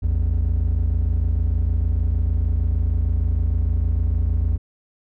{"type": "tone pair together", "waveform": "triangle", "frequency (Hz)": [57.47, 84], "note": ["A#1", "E2"], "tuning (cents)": [-24, 33], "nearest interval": "perfect fifth", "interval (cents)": 657, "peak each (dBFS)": -17, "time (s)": [0.02, 4.58], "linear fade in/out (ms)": 20, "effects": ["tanh soft clip ceiling -11 dBFS"]}